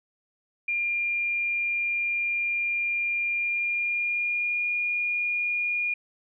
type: tone with pitch glide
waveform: sine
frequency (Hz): 2400 to 2428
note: D7 to D#7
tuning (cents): +37 to -43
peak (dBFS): -24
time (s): 0.68-5.94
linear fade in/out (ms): 5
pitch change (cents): +20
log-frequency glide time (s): 3.39-4.67
effects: none